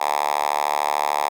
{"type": "tone with high-pass filter", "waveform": "5% pulse", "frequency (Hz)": 73.42, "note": "D2", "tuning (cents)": 0, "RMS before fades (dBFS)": -22, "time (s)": [0, 1.29], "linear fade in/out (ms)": 10, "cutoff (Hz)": 860, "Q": 3.6, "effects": []}